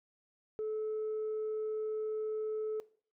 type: tone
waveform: sine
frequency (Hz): 432.7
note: A4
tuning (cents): -29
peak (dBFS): -32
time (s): 0.59-2.8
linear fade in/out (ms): 0
effects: noise-tail reverb RT60 0.5 s tail -21 dB re dry + tanh soft clip ceiling -31 dBFS